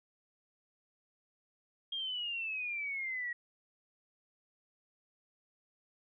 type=exponential sweep; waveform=sine; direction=down; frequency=3249 to 1899 Hz; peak=-35 dBFS; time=1.92-3.33 s; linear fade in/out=5 ms; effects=none